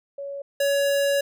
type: tone pair in turn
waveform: sine / square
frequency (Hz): 560 / 562.1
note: C#5 / C#5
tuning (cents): +18 / +24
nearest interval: unison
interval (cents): 6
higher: second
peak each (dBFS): -30 / -20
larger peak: second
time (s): 0.18-0.42 / 0.6-1.21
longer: second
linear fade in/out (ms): 5
effects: none